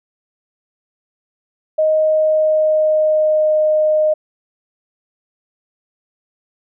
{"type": "tone with pitch glide", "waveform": "sine", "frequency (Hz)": [624, 616.5], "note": ["D#5", "D#5"], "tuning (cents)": [5, -16], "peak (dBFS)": -11, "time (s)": [1.78, 4.14], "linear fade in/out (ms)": 10, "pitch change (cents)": -21, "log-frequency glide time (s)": [1.96, 3.56], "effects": []}